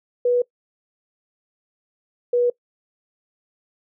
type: tone pair in turn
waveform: sine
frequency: 488.6 / 485.5 Hz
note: B4 / B4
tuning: -19 / -30 cents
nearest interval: unison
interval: 11 cents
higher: first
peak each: -15 dBFS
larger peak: neither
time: 0.25-0.42 / 2.33-2.5 s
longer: neither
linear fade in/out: 5 ms
effects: noise-tail reverb RT60 0.1 s tail -22 dB re dry